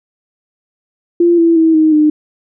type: tone with pitch steps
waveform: sine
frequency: 344.2 / 333.6 / 323.4 / 313.5 / 303.8 Hz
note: F4 / E4 / E4 / D#4 / D#4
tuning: -25 / +21 / -33 / +13 / -41 cents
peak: -6 dBFS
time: 1.2-2.1 s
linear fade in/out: 5 ms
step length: 180 ms
effects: none